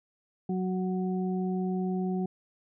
harmonic tone, 185.2 Hz, F#3, 2 cents sharp, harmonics 1 / 2 / 4, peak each -28 / -34 / -40 dBFS, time 0.49-2.26 s, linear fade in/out 5 ms, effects none

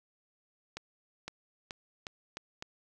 accelerating click train, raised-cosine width 0.2 ms, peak -22 dBFS, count 6, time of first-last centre 0.77-2.624 s, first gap 510 ms, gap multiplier 0.84, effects none

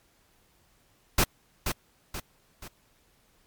pink noise with echo, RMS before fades -21 dBFS, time 1.18-1.24 s, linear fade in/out 5 ms, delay 480 ms, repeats 3, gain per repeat -7 dB, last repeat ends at 2.68 s, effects pink hiss -65 dBFS RMS until 3.46 s + MP3 96 kbps

